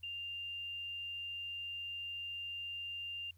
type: tone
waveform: sine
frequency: 2794 Hz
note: F7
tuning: in tune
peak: -40 dBFS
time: 0.03-3.31 s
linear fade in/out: 5 ms
effects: added 87 Hz sine -61 dBFS peak until 3.37 s + white hiss -75 dBFS RMS until 3.37 s